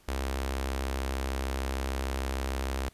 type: tone with notch filter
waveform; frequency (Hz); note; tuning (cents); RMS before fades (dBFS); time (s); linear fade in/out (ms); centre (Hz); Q
sawtooth; 66.6; C2; +31; -32; 0.08-2.89; 5; 140; 0.58
effects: pink hiss -61 dBFS RMS until 2.93 s + resampled to 32000 Hz